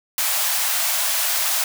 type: high-pass noise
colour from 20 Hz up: white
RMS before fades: -21 dBFS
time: 0.18-1.64 s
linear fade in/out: 2 ms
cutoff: 580 Hz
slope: 96 dB/octave
effects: none